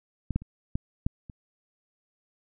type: clicks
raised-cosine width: 5 ms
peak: -18 / -13 / -30 / -15 / -13 / -29 dBFS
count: 6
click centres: 0.307 / 0.36 / 0.42 / 0.755 / 1.065 / 1.298 s
effects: none